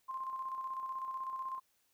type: tone with tremolo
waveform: sine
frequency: 1052 Hz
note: C6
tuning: 9 cents sharp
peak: -36 dBFS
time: 0.08-1.6 s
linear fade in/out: 20 ms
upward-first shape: square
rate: 16 Hz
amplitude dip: 40%
effects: white hiss -75 dBFS RMS until 1.93 s